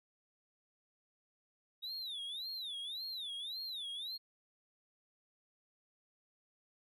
triangle tone with vibrato, 3729 Hz, A#7, in tune, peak -39 dBFS, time 1.82-4.18 s, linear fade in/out 20 ms, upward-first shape sine, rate 1.8 Hz, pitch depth 230 cents each way, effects none

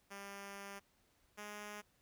5% pulse tone pair in turn, 199 / 208.1 Hz, G3 / G#3, +26 / +4 cents, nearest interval minor second, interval 78 cents, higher second, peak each -36 / -35 dBFS, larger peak second, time 0.1-0.8 / 1.37-1.82 s, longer first, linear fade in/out 20 ms, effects pink hiss -74 dBFS RMS until 2.01 s

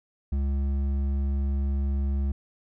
triangle tone with hard clipping, 69 Hz, C#2, 7 cents flat, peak -25 dBFS, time 0.32-2.32 s, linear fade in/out 5 ms, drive 11 dB, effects none

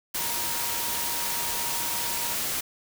sine tone in noise, 942 Hz, A#5, 18 cents sharp, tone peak -37 dBFS, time 0.18-2.34 s, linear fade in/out 10 ms, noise white, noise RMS -29 dBFS, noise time 0.14-2.61 s, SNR -11 dB, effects none

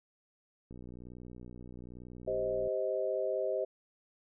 click train, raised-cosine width 3 ms, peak -36 dBFS, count 121, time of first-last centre 0.71-2.674 s, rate 61.1 Hz
sine chord, C minor, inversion second, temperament just, 392.4 / 523.3 / 627.9 Hz, G4 / C5 / Eb5, +2 / 0 / +16 cents, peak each -36 / -34 / -34 dBFS, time 2.27-3.65 s, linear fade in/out 10 ms
effects none

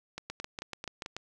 two click trains, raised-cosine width 0.2 ms, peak -21 / -20 dBFS, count 5 / 7, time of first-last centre 0.18-1.061 / 0.3-1.166 s, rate 4.54 / 6.93 Hz, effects none

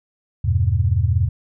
sine chord, E minor, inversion none, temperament just, 82.41 / 98.89 / 123.61 Hz, E2 / G2 / B2, 0 / +16 / +2 cents, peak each -19 / -18 / -21 dBFS, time 0.44-1.29 s, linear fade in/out 10 ms, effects none

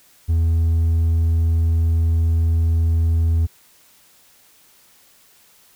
sine tone with hard clipping, 82.41 Hz, E2, in tune, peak -15 dBFS, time 0.28-3.47 s, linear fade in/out 20 ms, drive 2 dB, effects white hiss -53 dBFS RMS until 5.75 s

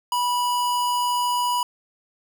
square tone, 979 Hz, B5, 15 cents flat, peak -21 dBFS, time 0.12-1.63 s, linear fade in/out 2 ms, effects none

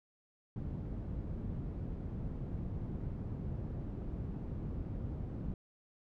white low-pass noise, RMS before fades -40 dBFS, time 0.56-5.54 s, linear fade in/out 2 ms, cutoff 150 Hz, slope 12 dB/octave, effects none

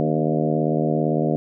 harmonic tone with a mistuned harmonic, 77.78 Hz, D#2, in tune, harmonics 2 / 3 / 4 / 5 / 6 / 7 / 8 / 9, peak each -23 / -25 / -26 / -27 / -28 / -28 / -29 / -30 dBFS, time 0-1.36 s, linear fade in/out 0 ms, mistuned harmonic 4, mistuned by -43 cents, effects none

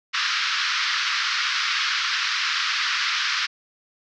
pink band-pass noise, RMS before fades -24 dBFS, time 0.13-3.47 s, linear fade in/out 20 ms, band 1200 to 5500 Hz, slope 48 dB/octave, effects none

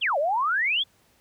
sine exponential two-way sweep, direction down then up, 3520 to 546 to 3520 Hz, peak -21 dBFS, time 0.01-0.84 s, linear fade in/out 20 ms, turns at 0.18 s, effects pink hiss -62 dBFS RMS until 1.2 s + high-pass 60 Hz 12 dB/octave

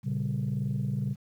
sine chord, G diminished, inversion first, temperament equal, 116.54 / 138.59 / 196 Hz, Bb2 / Db3 / G3, 0 / 0 / 0 cents, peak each -31 / -29 / -32 dBFS, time 0.03-1.16 s, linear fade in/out 50 ms, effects tanh soft clip ceiling -22 dBFS + 10-bit

